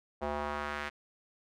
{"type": "tone with band-pass filter sweep", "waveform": "square", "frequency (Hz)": 73.42, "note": "D2", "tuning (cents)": 0, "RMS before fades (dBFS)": -36, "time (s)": [0.21, 0.9], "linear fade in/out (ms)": 20, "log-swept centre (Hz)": [700, 1900], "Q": 1.5, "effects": []}